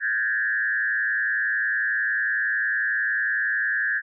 sine tone with frequency modulation, 1676 Hz, G#6, 15 cents sharp, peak -21 dBFS, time 0-4.02 s, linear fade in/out 50 ms, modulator 111 Hz, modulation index 1.2, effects none

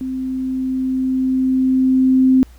sine tone with level ramp, 260.3 Hz, C4, 9 cents flat, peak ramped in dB -21 to -8 dBFS, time 0.01-2.43 s, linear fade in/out 0 ms, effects added 60 Hz sine -40 dBFS peak until 2.58 s + pink hiss -52 dBFS RMS until 2.58 s

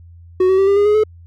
triangle tone with pitch steps, 370 / 379.3 / 388.8 / 398.6 / 408.6 / 418.9 / 429.5 Hz, F#4 / F#4 / G4 / G4 / G#4 / G#4 / A4, 0 / +43 / -14 / +29 / -28 / +15 / -42 cents, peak -8 dBFS, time 0.4-1.037 s, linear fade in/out 5 ms, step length 91 ms, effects added 85 Hz sine -38 dBFS peak until 1.26 s

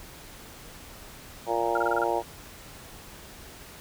harmonic tone, 116.54 Hz, A#2, in tune, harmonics 3 / 4 / 5 / 6 / 7 / 8, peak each -31 / -31 / -31 / -31 / -31 / -31 dBFS, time 1.46-2.23 s, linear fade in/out 50 ms
sine tone bursts, 1396.9 Hz, F6, in tune, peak -25 dBFS, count 6, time 1.75-2.04 s, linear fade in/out 5 ms, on 25 ms, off 28 ms
effects pink hiss -46 dBFS RMS until 3.8 s

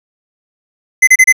square tone bursts, 2047 Hz, C7, 38 cents flat, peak -3 dBFS, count 4, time 1.02-1.326 s, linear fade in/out 10 ms, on 54 ms, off 30 ms, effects low-pass 12000 Hz 12 dB/octave + 7-bit

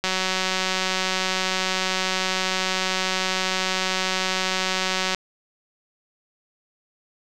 click train, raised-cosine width 0.2 ms, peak -6 dBFS, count 956, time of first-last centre 0.04-5.147 s, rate 187 Hz, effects none

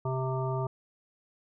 harmonic tone, 130.81 Hz, C3, in tune, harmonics 1 / 3 / 5 / 7 / 9, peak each -30 / -35 / -37 / -38 / -40 dBFS, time 0.05-0.67 s, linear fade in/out 5 ms, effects none

